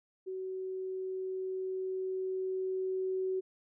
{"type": "tone with level ramp", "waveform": "sine", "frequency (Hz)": 376, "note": "F#4", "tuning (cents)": 28, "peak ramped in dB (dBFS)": [-36, -30], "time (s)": [0.26, 3.41], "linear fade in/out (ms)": 20, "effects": []}